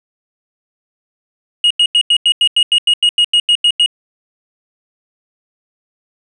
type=tone bursts; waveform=triangle; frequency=2879 Hz; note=F#7; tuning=48 cents flat; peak=-6 dBFS; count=15; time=1.64-3.861 s; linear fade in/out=2 ms; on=65 ms; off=89 ms; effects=resampled to 22050 Hz